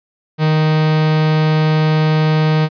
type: tone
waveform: 45% pulse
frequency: 155.56 Hz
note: D#3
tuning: in tune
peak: -11 dBFS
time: 0.38-2.69 s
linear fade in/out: 50 ms
effects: resampled to 11025 Hz